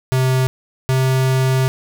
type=tone pair in turn; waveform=square; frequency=130 / 131.06 Hz; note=C3 / C3; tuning=-11 / +3 cents; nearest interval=unison; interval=14 cents; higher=second; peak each=-14 dBFS; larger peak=neither; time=0.12-0.47 / 0.89-1.68 s; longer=second; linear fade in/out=0 ms; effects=none